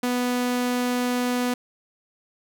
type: tone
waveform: sawtooth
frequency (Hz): 246.9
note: B3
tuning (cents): 0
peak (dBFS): -18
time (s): 0.03-1.54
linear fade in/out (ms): 5
effects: none